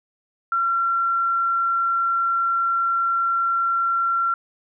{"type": "tone", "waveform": "sine", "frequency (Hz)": 1365, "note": "F6", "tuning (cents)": -40, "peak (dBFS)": -18, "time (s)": [0.52, 4.34], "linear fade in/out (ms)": 2, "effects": []}